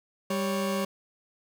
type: tone pair together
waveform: 30% pulse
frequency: 197.1 / 556.1 Hz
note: G3 / C#5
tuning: +10 / +5 cents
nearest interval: octave + tritone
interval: 1795 cents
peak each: -26 / -28 dBFS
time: 0.3-0.85 s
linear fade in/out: 5 ms
effects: none